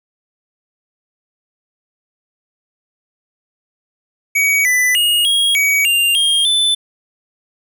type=tone with pitch steps; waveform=square; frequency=2259 / 1994 / 2867 / 3282 / 2263 / 2792 / 3228 / 3514 Hz; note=C#7 / B6 / F7 / G#7 / C#7 / F7 / G#7 / A7; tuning=+32 / +16 / +45 / -21 / +35 / -1 / -50 / -3 cents; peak=-12 dBFS; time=4.35-6.75 s; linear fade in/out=10 ms; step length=300 ms; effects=none